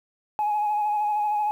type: tone with vibrato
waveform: sine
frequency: 839 Hz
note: G#5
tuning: 17 cents sharp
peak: -20 dBFS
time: 0.39-1.51 s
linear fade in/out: 0 ms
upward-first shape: sine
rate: 13 Hz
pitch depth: 28 cents each way
effects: tanh soft clip ceiling -18 dBFS + 9-bit